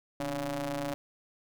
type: ring-modulated tone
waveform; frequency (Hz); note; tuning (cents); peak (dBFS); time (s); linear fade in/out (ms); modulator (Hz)
sawtooth; 138.3; C#3; -4; -25; 0.2-0.94; 0; 429
effects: none